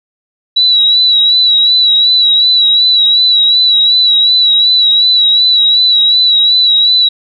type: tone with vibrato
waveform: sine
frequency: 3913 Hz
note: B7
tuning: 17 cents flat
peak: -5 dBFS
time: 0.56-7.09 s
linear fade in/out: 10 ms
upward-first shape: sine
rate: 2.7 Hz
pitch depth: 42 cents each way
effects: none